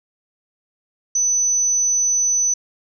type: tone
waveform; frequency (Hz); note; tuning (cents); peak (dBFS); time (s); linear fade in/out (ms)
sine; 6000; F#8; +23; -15; 1.15-2.54; 5
effects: none